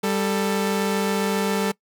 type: tone pair together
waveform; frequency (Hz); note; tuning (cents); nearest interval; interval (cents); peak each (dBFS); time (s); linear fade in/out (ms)
sawtooth; 197 / 441.5; G3 / A4; +9 / +6; octave + major second; 1397; -19 / -20; 0.03-1.72; 10
effects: noise-tail reverb RT60 0.1 s tail -22 dB re dry